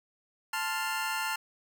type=chord; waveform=25% pulse; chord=F major; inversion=first; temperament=equal; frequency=880 / 1046.5 / 1396.9 Hz; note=A5 / C6 / F6; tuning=0 / 0 / 0 cents; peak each=-30 / -35 / -30 dBFS; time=0.53-1.36 s; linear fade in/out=5 ms; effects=none